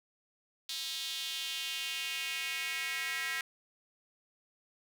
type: tone with high-pass filter sweep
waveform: square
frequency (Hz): 146.83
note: D3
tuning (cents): 0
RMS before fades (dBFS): -37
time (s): 0.69-3.41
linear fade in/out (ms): 2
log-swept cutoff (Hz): 3800 to 1900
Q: 3
effects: none